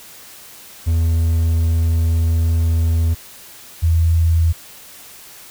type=tone pair in turn; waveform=triangle / sine; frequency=82.41 / 82.73 Hz; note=E2 / E2; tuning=0 / +7 cents; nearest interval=unison; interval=7 cents; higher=second; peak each=-11 dBFS; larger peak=neither; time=0.86-3.15 / 3.82-4.53 s; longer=first; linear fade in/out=20 ms; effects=white hiss -40 dBFS RMS until 5.5 s